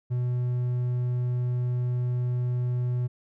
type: tone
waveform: triangle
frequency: 123.47 Hz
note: B2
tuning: in tune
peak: -22 dBFS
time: 0.1-3.08 s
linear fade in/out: 20 ms
effects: none